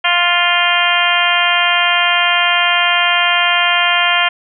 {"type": "harmonic tone", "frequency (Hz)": 350, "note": "F4", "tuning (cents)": 4, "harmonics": [2, 3, 4, 5, 6, 7, 8, 9], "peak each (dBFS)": [-19, -19, -19, -19, -19, -19, -19, -19], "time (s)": [0.04, 4.29], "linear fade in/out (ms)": 10, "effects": []}